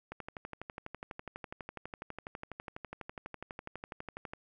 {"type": "click train", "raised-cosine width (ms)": 0.5, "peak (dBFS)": -26, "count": 52, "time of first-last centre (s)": [0.12, 4.335], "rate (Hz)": 12.1, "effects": []}